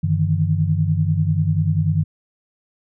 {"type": "tone cluster", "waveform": "sine", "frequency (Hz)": [96.5, 150.5, 160.7], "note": ["G2", "D3", "E3"], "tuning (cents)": [-27, 43, -44], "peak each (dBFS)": -20, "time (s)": [0.03, 2.04], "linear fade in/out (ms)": 10, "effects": []}